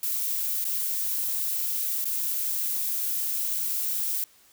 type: noise with dropouts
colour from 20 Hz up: violet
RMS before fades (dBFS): -28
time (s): 0.03-4.24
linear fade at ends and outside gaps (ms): 2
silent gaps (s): 0.643-0.651 / 2.044-2.054
effects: white hiss -58 dBFS RMS until 4.52 s